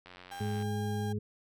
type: click train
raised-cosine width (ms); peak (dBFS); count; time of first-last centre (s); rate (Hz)
0.3; -33; 52; 0.06-0.624; 90.5
type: tone with pitch glide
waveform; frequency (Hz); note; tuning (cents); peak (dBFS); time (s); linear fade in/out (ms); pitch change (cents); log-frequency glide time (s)
35% pulse; 798 to 806.8; G5 to G5; +31 to +50; -39; 0.31-1.13; 10; +19; 0.54-0.75
type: harmonic tone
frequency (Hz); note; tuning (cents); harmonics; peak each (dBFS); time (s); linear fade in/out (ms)
104.8; G#2; +16; 1 / 2 / 4; -33 / -36 / -39; 0.4-1.19; 10
effects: none